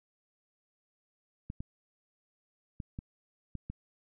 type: clicks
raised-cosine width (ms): 5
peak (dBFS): -26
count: 6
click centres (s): 1.501 / 1.605 / 2.802 / 2.989 / 3.553 / 3.7
effects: none